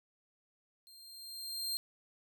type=tone with level ramp; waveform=sawtooth; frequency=4186 Hz; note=C8; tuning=in tune; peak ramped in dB=-53 to -30 dBFS; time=0.87-1.77 s; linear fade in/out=0 ms; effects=none